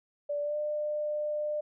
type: tone with pitch glide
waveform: sine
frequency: 582 to 599.4 Hz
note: D5 to D5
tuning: -16 to +35 cents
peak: -29 dBFS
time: 0.29-1.61 s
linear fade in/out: 10 ms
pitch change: +51 cents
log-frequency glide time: 0.41-0.57 s
effects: none